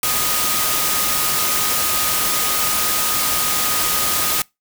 sine tone in noise, 1244.5 Hz, D#6, in tune, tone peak -27 dBFS, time 0.03-4.42 s, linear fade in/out 2 ms, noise white, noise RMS -19 dBFS, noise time 0.03-4.42 s, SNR -11 dB, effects noise-tail reverb RT60 0.2 s tail -24 dB re dry

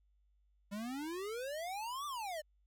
square exponential two-way sweep, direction up then down, 196 to 1200 to 586 Hz, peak -40 dBFS, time 0.71-2.42 s, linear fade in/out 20 ms, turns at 2.06 s, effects added 50 Hz sine -69 dBFS peak until 2.66 s

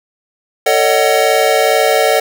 square chord, D# half-diminished seventh, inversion second, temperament just, 448 / 560 / 622.3 / 746.7 Hz, A4 / C#5 / D#5 / F#5, +31 / +18 / 0 / +16 cents, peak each -16 dBFS, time 0.66-2.2 s, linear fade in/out 5 ms, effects none

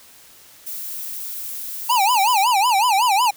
violet noise, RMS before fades -30 dBFS, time 0.66-2.45 s, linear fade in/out 10 ms
square tone with vibrato, 880 Hz, A5, in tune, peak -15 dBFS, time 1.89-3.31 s, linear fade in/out 10 ms, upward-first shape sine, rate 5.4 Hz, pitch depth 240 cents each way
effects white hiss -47 dBFS RMS until 3.36 s

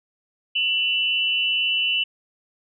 sine tone pair together, 2698 / 2960 Hz, E7 / F#7, +40 / 0 cents, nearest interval major second, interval 160 cents, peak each -23 / -21 dBFS, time 0.55-2.04 s, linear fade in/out 10 ms, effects none

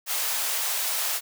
white high-pass noise, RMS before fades -27 dBFS, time 0.06-1.21 s, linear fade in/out 50 ms, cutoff 550 Hz, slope 24 dB/octave, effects none

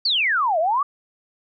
sine exponential two-way sweep, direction down then up, 4699 to 612 to 1199 Hz, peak -17 dBFS, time 0.05-0.83 s, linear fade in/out 5 ms, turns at 0.59 s, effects none

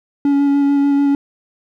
triangle tone with vibrato, 282 Hz, C#4, 30 cents sharp, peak -9 dBFS, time 0.25-1.15 s, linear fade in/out 2 ms, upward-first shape square, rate 6.8 Hz, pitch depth 10 cents each way, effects none

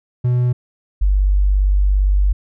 triangle / sine tone pair in turn, 123.47 / 48.75 Hz, B2 / G1, 0 / -9 cents, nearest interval octave + major third, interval 1609 cents, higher first, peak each -11 dBFS, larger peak neither, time 0.24-0.53 / 1.01-2.33 s, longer second, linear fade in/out 10 ms, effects none

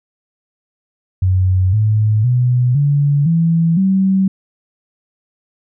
sine tone with pitch steps, 93 / 107.45 / 124.14 / 143.43 / 165.71 / 191.45 Hz, F#2 / A2 / B2 / D3 / E3 / G3, +9 / -41 / +9 / -41 / +9 / -41 cents, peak -10 dBFS, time 1.22-4.28 s, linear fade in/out 5 ms, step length 510 ms, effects none

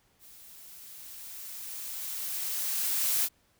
blue noise with level ramp, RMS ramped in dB -53 to -26 dBFS, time 0.19-3.29 s, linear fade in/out 50 ms, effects pink hiss -68 dBFS RMS until 3.59 s

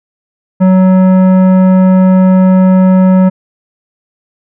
triangle tone with tanh clipping, 186.6 Hz, F#3, 15 cents sharp, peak -5 dBFS, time 0.6-3.3 s, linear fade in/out 20 ms, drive 17 dB, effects none

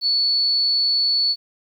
sine tone, 4435 Hz, C#8, in tune, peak -16 dBFS, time 0.01-1.36 s, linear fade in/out 50 ms, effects 9-bit

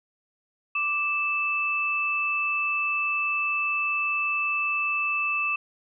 sine tone pair together, 1174.7 / 2635 Hz, D6 / E7, 0 / -1 cents, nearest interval octave + major second, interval 1399 cents, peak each -30 / -24 dBFS, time 0.75-5.56 s, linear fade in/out 5 ms, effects none

